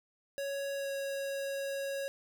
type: tone with pitch glide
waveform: square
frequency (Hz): 556 to 551.5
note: C#5 to C#5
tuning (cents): +5 to -9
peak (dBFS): -35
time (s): 0.38-2.08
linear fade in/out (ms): 0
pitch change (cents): -14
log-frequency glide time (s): 0.76-0.9
effects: 12-bit